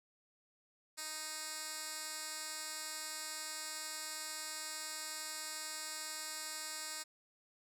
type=tone with band-pass filter; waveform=10% pulse; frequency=311.1 Hz; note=D#4; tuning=in tune; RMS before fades=-44 dBFS; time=0.97-7.04 s; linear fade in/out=20 ms; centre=7700 Hz; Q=1.1; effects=none